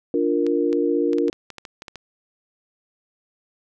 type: chord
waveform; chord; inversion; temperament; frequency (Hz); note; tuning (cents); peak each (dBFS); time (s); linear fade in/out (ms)
sine; Bb major; first; equal; 293.7 / 349.2 / 466.2; D4 / F4 / Bb4; 0 / 0 / 0; -22 / -22 / -22; 0.14-1.3; 2
type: clicks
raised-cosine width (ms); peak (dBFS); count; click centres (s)
0.2; -19; 12; 0.466 / 0.729 / 1.132 / 1.184 / 1.282 / 1.329 / 1.503 / 1.583 / 1.652 / 1.821 / 1.882 / 1.957
effects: none